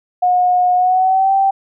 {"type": "tone with pitch glide", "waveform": "sine", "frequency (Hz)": [723, 779.4], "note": ["F#5", "G5"], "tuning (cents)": [-40, -10], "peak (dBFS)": -10, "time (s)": [0.22, 1.51], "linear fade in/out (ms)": 10, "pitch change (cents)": 130, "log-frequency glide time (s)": [0.75, 1.33], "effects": []}